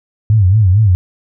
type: tone with vibrato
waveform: sine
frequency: 100 Hz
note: G2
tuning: 35 cents sharp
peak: -6 dBFS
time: 0.3-0.95 s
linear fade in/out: 0 ms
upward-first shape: sine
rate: 4.4 Hz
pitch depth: 190 cents each way
effects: none